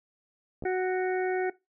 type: clicks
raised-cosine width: 2 ms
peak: -24 dBFS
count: 2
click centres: 0.624 / 0.638 s
type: harmonic tone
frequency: 370 Hz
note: F#4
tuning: in tune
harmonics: 1 / 2 / 4 / 5 / 6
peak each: -26 / -32 / -38 / -40 / -42 dBFS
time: 0.65-1.5 s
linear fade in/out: 5 ms
effects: noise-tail reverb RT60 0.2 s tail -19 dB re dry